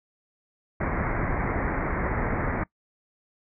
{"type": "low-pass noise", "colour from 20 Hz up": "pink", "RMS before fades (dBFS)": -27, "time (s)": [0.8, 2.64], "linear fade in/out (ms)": 10, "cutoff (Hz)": 2200, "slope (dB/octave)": 96, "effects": ["noise-tail reverb RT60 0.1 s tail -22 dB re dry"]}